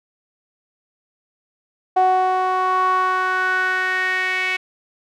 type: tone with band-pass filter sweep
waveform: sawtooth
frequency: 371.5 Hz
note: F#4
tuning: 7 cents sharp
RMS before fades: -19 dBFS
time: 1.96-4.57 s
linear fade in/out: 10 ms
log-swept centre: 750 to 2300 Hz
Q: 4.8
effects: none